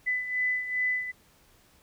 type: beating tone pair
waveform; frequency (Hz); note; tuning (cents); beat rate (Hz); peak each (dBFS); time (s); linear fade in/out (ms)
sine; 2001 / 2003.5; B6 / B6; +22 / +24; 2.5; -27 / -33; 0.06-1.12; 20
effects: pink hiss -61 dBFS RMS until 1.82 s